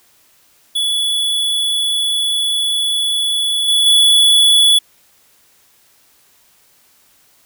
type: tone with level steps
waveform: square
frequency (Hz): 3415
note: G#7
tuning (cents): +48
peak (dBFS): -15 / -11 / -8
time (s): 0.75-4.79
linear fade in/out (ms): 10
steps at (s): 3.68 / 3.86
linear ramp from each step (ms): 5
effects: white hiss -53 dBFS RMS until 7.45 s